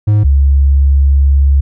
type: tone pair in turn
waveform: triangle / sine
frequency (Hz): 105.1 / 69.26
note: G#2 / C#2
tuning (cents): +21 / -1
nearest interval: perfect fifth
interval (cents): 722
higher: first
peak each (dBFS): -4 / -5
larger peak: first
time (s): 0.07-0.24 / 0.24-1.61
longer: second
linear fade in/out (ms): 10
effects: none